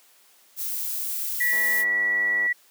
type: noise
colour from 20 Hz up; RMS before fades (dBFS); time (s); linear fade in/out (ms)
violet; -29; 0.56-1.85; 50
type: tone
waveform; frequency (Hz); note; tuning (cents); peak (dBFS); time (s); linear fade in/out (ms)
sine; 1944; B6; -28; -20; 1.4-2.53; 10
type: click train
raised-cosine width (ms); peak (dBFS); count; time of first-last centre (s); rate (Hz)
1; -26; 99; 1.53-2.463; 105
effects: white hiss -57 dBFS RMS until 2.7 s + high-pass 300 Hz 12 dB/octave